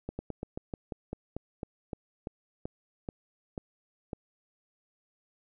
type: slowing click train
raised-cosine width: 2 ms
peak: -22 dBFS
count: 16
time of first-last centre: 0.09-4.132 s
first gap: 100 ms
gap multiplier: 1.13
effects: none